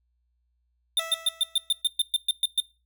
square tone bursts, 3607 Hz, A7, 42 cents sharp, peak -20 dBFS, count 12, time 0.97-2.602 s, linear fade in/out 2 ms, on 26 ms, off 120 ms
15% pulse tone with exponential decay, 656 Hz, E5, 9 cents flat, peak -24 dBFS, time 0.99-1.82 s, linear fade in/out 5 ms, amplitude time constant 180 ms
effects noise-tail reverb RT60 0.3 s tail -20 dB re dry + added 60 Hz sine -69 dBFS peak until 2.85 s

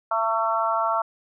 harmonic tone with a mistuned harmonic, 223.8 Hz, A3, 30 cents sharp, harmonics 3 / 4 / 5 / 6, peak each -26 / -26 / -26 / -26 dBFS, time 0.11-1.02 s, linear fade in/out 5 ms, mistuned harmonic 4, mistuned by +15 cents, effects none

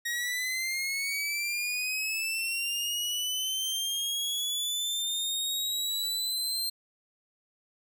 sawtooth linear sweep, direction up, 1879 to 4171 Hz, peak -26 dBFS, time 0.05-6.7 s, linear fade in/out 10 ms, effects none

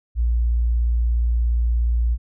sine tone, 58.5 Hz, A#1, 7 cents sharp, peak -16 dBFS, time 0.15-2.18 s, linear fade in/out 50 ms, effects none

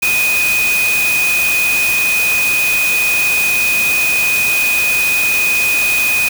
sine tone in noise, 2489 Hz, D#7, in tune, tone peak -12 dBFS, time 0.02-6.29 s, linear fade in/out 10 ms, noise white, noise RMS -20 dBFS, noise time 0.02-6.29 s, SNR +5 dB, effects none

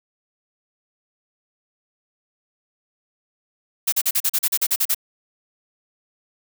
blue noise bursts, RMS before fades -19 dBFS, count 12, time 3.87-4.947 s, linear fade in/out 10 ms, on 54 ms, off 39 ms, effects none

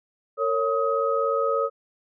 sine tone cluster, 456.2 / 553 / 1263 Hz, A#4 / C#5 / D#6, -37 / -4 / +26 cents, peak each -25 dBFS, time 0.37-1.7 s, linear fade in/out 50 ms, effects none

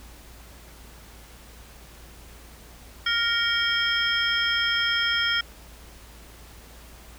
sine tone cluster, 1403 / 1866 / 2273 / 3222 / 5270 Hz, F6 / A#6 / C#7 / G7 / E8, +8 / +1 / +43 / +47 / -1 cents, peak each -26 / -29 / -32 / -25 / -31 dBFS, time 3.06-5.41 s, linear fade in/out 5 ms, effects added 57 Hz sine -47 dBFS peak until 7.18 s + pink hiss -49 dBFS RMS until 7.18 s

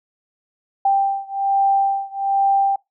sine beating tone pair, 787 / 788.2 Hz, G5 / G5, +7 / +9 cents, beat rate 1.2 Hz, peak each -18 / -19 dBFS, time 0.85-2.76 s, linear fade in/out 5 ms, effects noise-tail reverb RT60 0.2 s tail -24 dB re dry

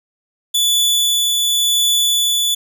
sawtooth tone with tremolo, 3462 Hz, A7, 29 cents flat, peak -9 dBFS, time 0.54-2.55 s, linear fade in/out 10 ms, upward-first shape triangle, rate 0.92 Hz, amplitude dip 25%, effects none

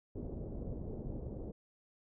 pink low-pass noise, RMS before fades -42 dBFS, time 0.15-1.52 s, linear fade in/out 10 ms, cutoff 510 Hz, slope 24 dB/octave, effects none

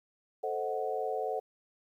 sine chord, A diminished seventh, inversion none, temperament equal, 440 / 523.3 / 622.3 / 740 Hz, A4 / C5 / Eb5 / Gb5, 0 / 0 / 0 / 0 cents, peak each -35 / -37 / -40 / -35 dBFS, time 0.43-1.4 s, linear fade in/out 10 ms, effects 11-bit

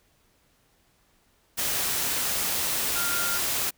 sine tone in noise, 1400 Hz, F6, 4 cents sharp, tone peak -30 dBFS, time 2.95-3.39 s, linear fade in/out 20 ms, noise white, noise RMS -27 dBFS, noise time 1.57-3.71 s, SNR -6 dB, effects pink hiss -65 dBFS RMS until 3.77 s

